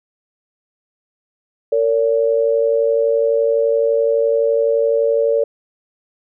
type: tone pair together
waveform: sine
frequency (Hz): 457.2 / 569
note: A#4 / C#5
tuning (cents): -34 / +45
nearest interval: major third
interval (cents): 379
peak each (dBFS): -15 / -16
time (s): 1.72-5.44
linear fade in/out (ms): 5
effects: none